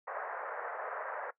pink band-pass noise, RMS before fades -40 dBFS, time 0.07-1.31 s, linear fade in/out 10 ms, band 490 to 1800 Hz, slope 48 dB/octave, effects noise-tail reverb RT60 0.1 s tail -18 dB re dry

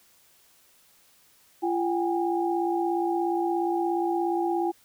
sine tone cluster, 342.6 / 760 / 817 Hz, F4 / F#5 / G#5, -33 / +46 / -29 cents, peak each -25 / -32 / -29 dBFS, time 1.62-4.72 s, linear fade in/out 20 ms, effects white hiss -60 dBFS RMS until 4.84 s

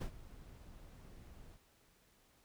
brown noise with ADSR envelope, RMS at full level -37 dBFS, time 0-1.59 s, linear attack 17 ms, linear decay 87 ms, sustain -18 dB, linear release 49 ms, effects pink hiss -70 dBFS RMS until 2.44 s

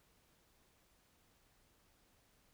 silence, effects pink hiss -72 dBFS RMS until 2.53 s

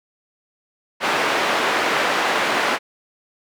white band-pass noise, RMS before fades -20 dBFS, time 1-2.79 s, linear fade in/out 50 ms, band 320 to 1900 Hz, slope 12 dB/octave, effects none

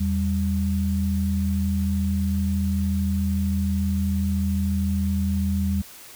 sine tone pair together, 82.2 / 195.5 Hz, E2 / G3, -4 / -4 cents, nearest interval octave + minor third, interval 1500 cents, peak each -23 dBFS, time 0-5.82 s, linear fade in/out 10 ms, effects white hiss -44 dBFS RMS until 6.15 s

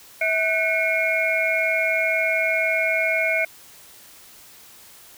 sine tone cluster, 649 / 1504 / 2182 / 2380 Hz, E5 / F#6 / C#7 / D7, -27 / +28 / -28 / +22 cents, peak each -24 / -29 / -21 / -27 dBFS, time 0.21-3.45 s, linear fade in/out 5 ms, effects white hiss -47 dBFS RMS until 5.17 s

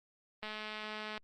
click train, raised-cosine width 0.3 ms, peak -26 dBFS, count 161, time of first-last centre 0.43-1.178 s, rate 214 Hz, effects Opus 24 kbps

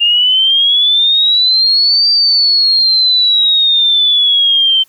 sine exponential two-way sweep, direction up then down, 2803 to 4686 to 3096 Hz, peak -7 dBFS, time 0-4.84 s, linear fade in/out 20 ms, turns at 2.09 s, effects white hiss -51 dBFS RMS until 4.88 s

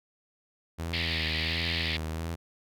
sawtooth tone with vibrato, 81.6 Hz, E2, 17 cents flat, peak -28 dBFS, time 0.78-2.36 s, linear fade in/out 20 ms, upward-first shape sine, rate 1.4 Hz, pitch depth 53 cents each way
pink band-pass noise, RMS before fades -32 dBFS, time 0.93-1.97 s, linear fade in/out 5 ms, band 1800 to 4800 Hz, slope 96 dB/octave
effects none

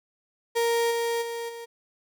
35% pulse tone with level steps, 466.2 Hz, A#4, in tune, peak -20 / -23 / -29 / -35 dBFS, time 0.55-1.66 s, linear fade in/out 20 ms, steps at 0.9 / 1.21 / 1.48 s, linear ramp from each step 20 ms, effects none

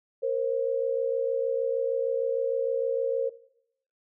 sine tone pair together, 466.2 / 532.7 Hz, A#4 / C5, 0 / +31 cents, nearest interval major second, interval 231 cents, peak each -27 dBFS, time 0.22-3.3 s, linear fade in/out 20 ms, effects noise-tail reverb RT60 0.7 s tail -17 dB re dry

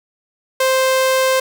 sawtooth tone, 523.3 Hz, C5, in tune, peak -9 dBFS, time 0.6-1.4 s, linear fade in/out 5 ms, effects none

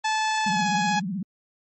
sawtooth tone with pitch glide, 869 to 837.5 Hz, A5 to G#5, -22 to +14 cents, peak -18 dBFS, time 0.04-1 s, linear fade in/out 10 ms, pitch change -64 cents, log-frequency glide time 0.45-0.67 s
sine tone with vibrato, 189.7 Hz, F#3, 43 cents sharp, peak -26 dBFS, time 0.46-1.23 s, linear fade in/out 5 ms, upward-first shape triangle, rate 16 Hz, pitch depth 240 cents each way
effects MP3 32 kbps

